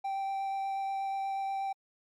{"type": "tone with vibrato", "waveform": "triangle", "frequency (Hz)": 781, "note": "G5", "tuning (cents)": -7, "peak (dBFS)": -29, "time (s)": [0.04, 1.73], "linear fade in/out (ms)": 10, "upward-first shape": "sine", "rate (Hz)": 8.3, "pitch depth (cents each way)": 8, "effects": ["MP3 64 kbps"]}